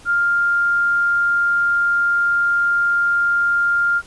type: tone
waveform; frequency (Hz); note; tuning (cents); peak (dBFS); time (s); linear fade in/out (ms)
sine; 1400; F6; +4; -14; 0.05-4.02; 50
effects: pink hiss -45 dBFS RMS until 4.06 s + resampled to 24000 Hz